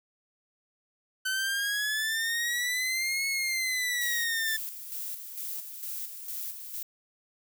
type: exponential two-way sweep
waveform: sawtooth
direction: up then down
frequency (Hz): 1517 to 2195 to 1759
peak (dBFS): -24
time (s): 1.25-4.57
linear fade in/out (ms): 10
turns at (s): 3.27
type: noise with tremolo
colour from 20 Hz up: violet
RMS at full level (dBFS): -36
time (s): 4.01-6.83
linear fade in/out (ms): 5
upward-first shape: square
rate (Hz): 2.2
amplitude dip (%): 50
effects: none